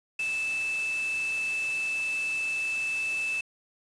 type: tone in noise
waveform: sine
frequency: 2631 Hz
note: E7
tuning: 4 cents flat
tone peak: -27 dBFS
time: 0.19-3.41 s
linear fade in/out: 5 ms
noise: white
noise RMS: -41 dBFS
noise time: 0.19-3.41 s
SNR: +11 dB
effects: resampled to 22050 Hz